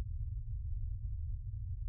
pink low-pass noise, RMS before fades -39 dBFS, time 0-1.88 s, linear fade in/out 0 ms, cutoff 120 Hz, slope 96 dB/octave, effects none

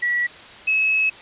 sine tone pair in turn, 1938 / 2578 Hz, B6 / E7, -33 / -39 cents, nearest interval perfect fourth, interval 494 cents, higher second, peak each -18 / -16 dBFS, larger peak second, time 0.02-0.27 / 0.67-1.1 s, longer second, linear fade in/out 10 ms, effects white hiss -41 dBFS RMS until 1.21 s + resampled to 8000 Hz

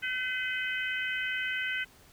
harmonic tone, 509 Hz, C5, 48 cents flat, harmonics 3 / 4 / 5 / 6, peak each -33 / -35 / -37 / -39 dBFS, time 0.02-1.85 s, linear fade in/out 20 ms, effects pink hiss -58 dBFS RMS until 2.12 s

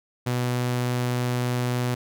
sawtooth tone, 123.47 Hz, B2, in tune, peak -19 dBFS, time 0.26-1.95 s, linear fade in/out 10 ms, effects none

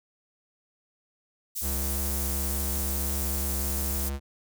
white high-pass noise, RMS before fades -32 dBFS, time 1.55-4.1 s, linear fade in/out 20 ms, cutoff 7000 Hz, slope 12 dB/octave
square tone, 69.3 Hz, C#2, in tune, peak -30 dBFS, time 1.61-4.2 s, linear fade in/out 50 ms
effects none

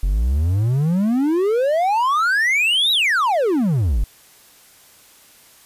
triangle exponential two-way sweep, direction up then down, 43.11 to 3951 to 43.11 Hz, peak -13 dBFS, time 0.03-4.04 s, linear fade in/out 0 ms, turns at 2.92 s, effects white hiss -49 dBFS RMS until 5.65 s + resampled to 32000 Hz

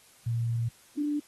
sine tone pair in turn, 116.54 / 294.2 Hz, A#2 / D4, 0 / +3 cents, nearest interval octave + major third, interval 1603 cents, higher second, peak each -26 / -26 dBFS, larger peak neither, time 0.26-0.69 / 0.97-1.2 s, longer first, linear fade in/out 10 ms, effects white hiss -58 dBFS RMS until 1.27 s + AAC 32 kbps

